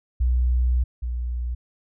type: tone pair in turn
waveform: sine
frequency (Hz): 61.74 / 60.43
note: B1 / B1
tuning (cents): 0 / -37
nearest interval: unison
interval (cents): 37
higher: first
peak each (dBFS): -17 / -24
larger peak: first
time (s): 0.2-0.84 / 1.02-1.55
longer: first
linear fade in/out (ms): 10
effects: none